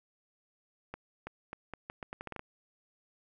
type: accelerating click train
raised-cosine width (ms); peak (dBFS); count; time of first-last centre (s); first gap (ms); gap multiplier
0.5; -25; 12; 0.94-2.394; 330; 0.79
effects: none